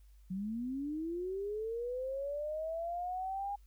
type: linear sweep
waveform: sine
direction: up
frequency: 180 to 816 Hz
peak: -35 dBFS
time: 0.3-3.56 s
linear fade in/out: 10 ms
effects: added 50 Hz sine -56 dBFS peak until 3.66 s + white hiss -75 dBFS RMS until 3.66 s